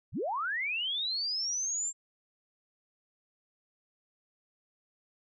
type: linear sweep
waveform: sine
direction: up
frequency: 51.5 to 7459 Hz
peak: -30 dBFS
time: 0.12-1.93 s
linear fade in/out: 50 ms
effects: none